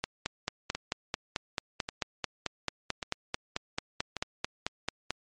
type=two click trains; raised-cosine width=0.2 ms; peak=-16 / -12 dBFS; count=4 / 24; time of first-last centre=0.75-4.167 / 0.04-5.106 s; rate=0.878 / 4.54 Hz; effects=MP3 48 kbps